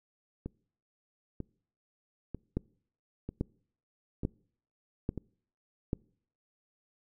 two click trains, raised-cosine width 3 ms, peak -17 / -24 dBFS, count 5 / 6, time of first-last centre 2.57-5.931 / 0.46-5.177 s, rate 1.19 / 1.06 Hz, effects noise-tail reverb RT60 0.6 s tail -26 dB re dry

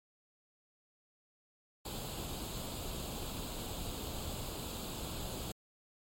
pink noise with comb filter, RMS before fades -41 dBFS, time 1.85-5.52 s, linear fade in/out 5 ms, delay 0.26 ms, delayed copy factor +0.7, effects MP3 64 kbps

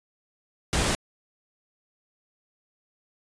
pink noise, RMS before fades -24 dBFS, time 0.73-0.95 s, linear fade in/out 0 ms, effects resampled to 22050 Hz

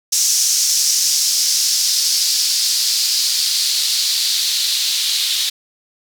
blue noise with band-pass filter sweep, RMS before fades -17 dBFS, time 0.12-5.5 s, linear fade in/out 10 ms, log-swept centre 5900 to 3800 Hz, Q 3.1, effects none

